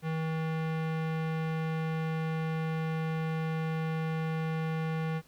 square tone with low-pass filter, 160 Hz, D#3, 49 cents sharp, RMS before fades -32 dBFS, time 0.02-5.22 s, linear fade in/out 50 ms, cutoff 2400 Hz, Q 1.1, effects pink hiss -62 dBFS RMS until 5.27 s

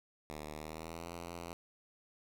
5% pulse tone with pitch glide, 76 to 85.31 Hz, D#2 to F2, -40 to -40 cents, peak -32 dBFS, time 0.3-1.53 s, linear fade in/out 0 ms, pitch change +200 cents, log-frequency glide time 0.56-1.07 s, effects none

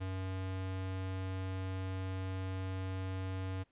square tone, 94.3 Hz, F#2, 33 cents sharp, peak -37 dBFS, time 0-3.64 s, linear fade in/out 20 ms, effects pink hiss -75 dBFS RMS until 3.71 s + resampled to 8000 Hz

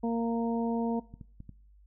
harmonic tone, 231.4 Hz, A#3, 13 cents flat, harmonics 1 / 2 / 3 / 4, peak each -28 / -34 / -38 / -40 dBFS, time 0.03-1 s, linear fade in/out 10 ms
clicks, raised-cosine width 5 ms, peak -32 dBFS, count 4, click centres 1.14 / 1.212 / 1.404 / 1.493 s
effects noise-tail reverb RT60 0.6 s tail -21 dB re dry + added 50 Hz sine -55 dBFS peak until 1.86 s

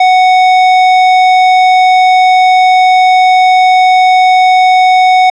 sine tone with hard clipping, 741 Hz, F#5, 2 cents sharp, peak -5 dBFS, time 0-5.3 s, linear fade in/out 5 ms, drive 17 dB, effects low-pass 4000 Hz 12 dB/octave

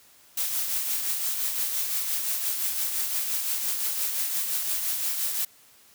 blue noise with tremolo, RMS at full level -26 dBFS, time 0.37-5.45 s, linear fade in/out 5 ms, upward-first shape triangle, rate 5.8 Hz, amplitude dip 45%, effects white hiss -56 dBFS RMS until 5.94 s + high-pass 60 Hz 12 dB/octave

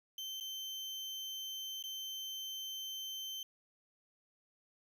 35% pulse tone with dropouts, 3100 Hz, G7, 20 cents flat, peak -39 dBFS, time 0.18-3.43 s, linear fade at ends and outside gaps 2 ms, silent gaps 0.401-0.408 / 1.826-1.838 s, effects none

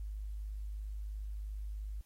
sine tone, 51.5 Hz, G#1, 14 cents flat, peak -38 dBFS, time 0-2.01 s, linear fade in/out 0 ms, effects white hiss -72 dBFS RMS until 2.05 s + AAC 48 kbps

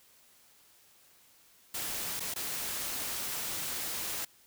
white noise with dropouts, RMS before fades -36 dBFS, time 1.74-4.25 s, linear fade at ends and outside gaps 5 ms, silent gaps 2.196-2.204 / 2.34-2.359 s, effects white hiss -62 dBFS RMS until 4.46 s

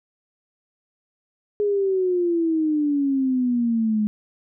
sine exponential sweep, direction down, 417.7 to 209.3 Hz, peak -18 dBFS, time 1.6-4.07 s, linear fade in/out 0 ms, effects none

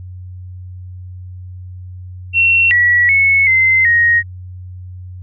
sine tone with pitch steps, 2720 / 1934 / 2199 / 2070 / 1875 Hz, F7 / B6 / C#7 / C7 / A#6, -46 / -37 / -14 / -19 / +10 cents, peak -8 dBFS, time 2.33-4.23 s, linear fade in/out 50 ms, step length 380 ms, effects added 91 Hz sine -28 dBFS peak until 5.22 s

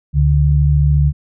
sine tone pair together, 71.4 / 145.3 Hz, D2 / D3, -48 / -18 cents, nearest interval octave, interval 1230 cents, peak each -12 dBFS, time 0.13-1.13 s, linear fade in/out 50 ms, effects none

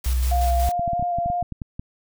white noise with tremolo, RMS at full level -34 dBFS, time 0.04-0.72 s, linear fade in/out 5 ms, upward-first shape square, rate 5.4 Hz, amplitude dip 40%
sine tone, 62.9 Hz, B1, 32 cents sharp, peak -18 dBFS, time 0.06-0.69 s, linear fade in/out 0 ms
sine tone with vibrato, 698.5 Hz, F5, in tune, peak -21 dBFS, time 0.31-1.43 s, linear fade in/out 10 ms, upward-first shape square, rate 3.1 Hz, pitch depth 16 cents each way
clicks, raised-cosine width 5 ms, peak -18 dBFS, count 12, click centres 0.795 / 0.878 / 0.933 / 0.996 / 1.026 / 1.186 / 1.26 / 1.301 / 1.426 / 1.523 / 1.618 / 1.795 s
effects none

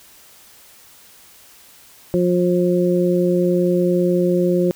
harmonic tone, 177.9 Hz, F3, 32 cents sharp, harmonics 1 / 2 / 3, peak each -18 / -17 / -21 dBFS, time 2.14-4.71 s, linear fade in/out 0 ms, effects white hiss -47 dBFS RMS until 4.75 s

